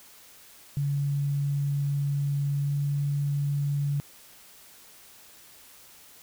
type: tone pair in turn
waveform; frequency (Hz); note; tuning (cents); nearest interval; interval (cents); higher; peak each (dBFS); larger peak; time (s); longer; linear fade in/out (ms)
sine; 141.8 / 142.79; C#3 / D3; +40 / -48; unison; 12; second; -24; neither; 0.77-2.66 / 2.66-4; first; 0
effects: white hiss -52 dBFS RMS until 6.22 s